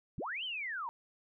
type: linear two-way sweep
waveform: sine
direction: up then down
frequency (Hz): 74.7 to 3167 to 891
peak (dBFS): -36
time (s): 0.18-0.89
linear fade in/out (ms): 0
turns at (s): 0.44
effects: none